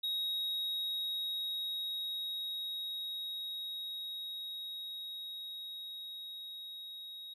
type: tone with level ramp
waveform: triangle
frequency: 3786 Hz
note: A#7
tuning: 26 cents sharp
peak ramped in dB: -31 to -43 dBFS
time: 0.03-7.34 s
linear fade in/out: 10 ms
effects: resampled to 32000 Hz